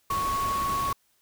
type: tone in noise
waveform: sine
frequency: 1108.7 Hz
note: C#6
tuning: in tune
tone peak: -25 dBFS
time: 0.1-0.93 s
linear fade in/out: 5 ms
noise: pink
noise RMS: -35 dBFS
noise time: 0.1-0.93 s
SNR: +7 dB
effects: white hiss -68 dBFS RMS until 1.21 s